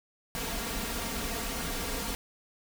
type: noise with comb filter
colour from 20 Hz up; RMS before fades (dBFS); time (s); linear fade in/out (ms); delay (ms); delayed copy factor
pink; -34; 0.35-2.15; 0; 4.3; +0.7
effects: none